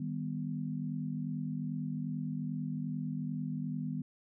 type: chord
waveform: sine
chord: Eb augmented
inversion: none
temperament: equal with one note detuned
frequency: 155.56 / 198.05 / 246.9 Hz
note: Eb3 / G3 / B3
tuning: 0 / +18 / 0 cents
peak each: -37 / -40 / -38 dBFS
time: 0-4.02 s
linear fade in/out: 5 ms
effects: none